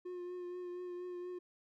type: tone with vibrato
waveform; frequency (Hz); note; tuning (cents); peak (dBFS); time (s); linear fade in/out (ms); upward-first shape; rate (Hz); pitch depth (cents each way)
triangle; 357.4; F4; +40; -39; 0.05-1.39; 10; triangle; 4.2; 25
effects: none